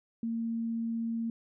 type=tone; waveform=sine; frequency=229 Hz; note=A#3; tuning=31 cents flat; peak=-30 dBFS; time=0.23-1.3 s; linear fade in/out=2 ms; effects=none